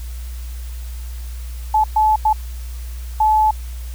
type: tone bursts at uneven times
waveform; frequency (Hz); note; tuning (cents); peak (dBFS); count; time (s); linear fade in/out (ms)
sine; 863; A5; -34; -11; 4; 1.74-1.84 / 1.96-2.16 / 2.25-2.33 / 3.2-3.51; 5
effects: added 60 Hz sine -26 dBFS peak until 3.94 s + white hiss -43 dBFS RMS until 3.94 s